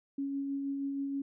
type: tone with tremolo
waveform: sine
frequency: 277.2 Hz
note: C#4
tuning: in tune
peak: -31 dBFS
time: 0.18-1.22 s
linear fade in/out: 5 ms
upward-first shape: sine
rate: 6.3 Hz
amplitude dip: 25%
effects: none